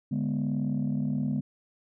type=chord; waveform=sine; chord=G# diminished; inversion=second; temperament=equal with one note detuned; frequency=146.24 / 207.7 / 246.9 Hz; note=D3 / G#3 / B3; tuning=-7 / 0 / 0 cents; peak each=-29 dBFS; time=0.11-1.41 s; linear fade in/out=10 ms; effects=tanh soft clip ceiling -21 dBFS